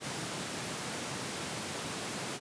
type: high-pass noise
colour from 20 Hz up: pink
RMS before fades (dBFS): -38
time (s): 0-2.4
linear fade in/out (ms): 50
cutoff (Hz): 120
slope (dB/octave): 24
effects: resampled to 22050 Hz